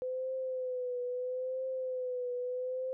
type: tone with vibrato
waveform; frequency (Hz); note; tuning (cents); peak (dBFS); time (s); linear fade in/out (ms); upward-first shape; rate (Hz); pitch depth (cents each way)
sine; 507; B4; +45; -33; 0.02-2.93; 0; triangle; 0.76; 56
effects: none